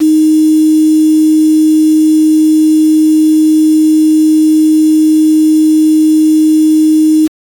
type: tone with quantisation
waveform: sine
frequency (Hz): 311.1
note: D#4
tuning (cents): 0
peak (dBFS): -4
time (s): 0-7.28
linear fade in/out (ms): 20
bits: 4
effects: AAC 64 kbps